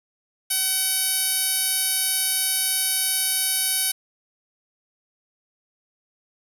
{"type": "tone with band-pass filter", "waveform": "10% pulse", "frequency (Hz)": 757, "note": "F#5", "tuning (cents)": 39, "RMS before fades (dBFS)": -23, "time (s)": [0.5, 3.92], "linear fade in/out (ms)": 10, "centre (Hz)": 9600, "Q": 2.1, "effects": []}